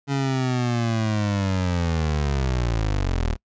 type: linear sweep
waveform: 25% pulse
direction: down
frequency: 140.6 to 36.71 Hz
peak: -17 dBFS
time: 0.07-3.37 s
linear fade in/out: 50 ms
effects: noise-tail reverb RT60 0.1 s tail -25 dB re dry + resampled to 16000 Hz